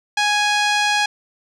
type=tone with low-pass filter; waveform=5% pulse; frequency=830.6 Hz; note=G#5; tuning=in tune; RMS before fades=-18 dBFS; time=0.17-1.06 s; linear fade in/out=5 ms; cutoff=3600 Hz; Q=0.53; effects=none